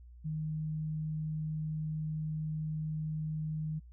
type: tone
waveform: sine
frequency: 155.56 Hz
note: D#3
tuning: in tune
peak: -33 dBFS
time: 0.24-3.8 s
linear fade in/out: 20 ms
effects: added 60 Hz sine -50 dBFS peak until 3.92 s